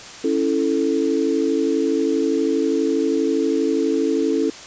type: chord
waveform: sine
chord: A major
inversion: first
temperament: equal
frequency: 277.2 / 329.6 / 440 Hz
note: C#4 / E4 / A4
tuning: 0 / 0 / 0 cents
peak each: -21 dBFS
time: 0.24-4.5 s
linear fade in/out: 5 ms
effects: white hiss -37 dBFS RMS until 4.66 s + resampled to 16000 Hz